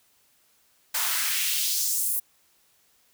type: noise with high-pass filter sweep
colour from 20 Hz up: white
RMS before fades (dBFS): -26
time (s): 0.94-2.2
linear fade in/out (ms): 10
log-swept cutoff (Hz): 830 to 12000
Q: 1.5
effects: white hiss -64 dBFS RMS until 3.13 s